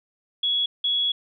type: tone bursts at uneven times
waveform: sine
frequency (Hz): 3358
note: G#7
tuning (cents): +18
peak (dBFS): -20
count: 2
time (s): 0.43-0.66 / 0.84-1.12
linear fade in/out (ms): 5
effects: none